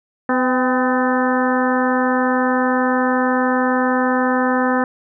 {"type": "harmonic tone with a mistuned harmonic", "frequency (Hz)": 253.5, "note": "B3", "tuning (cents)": 45, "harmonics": [1, 2, 3, 4, 5, 6, 7], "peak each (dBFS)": [-18, -21, -23, -24, -25, -26, -26], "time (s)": [0.29, 4.84], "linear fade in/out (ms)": 2, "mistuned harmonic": 3, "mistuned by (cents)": 46, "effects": []}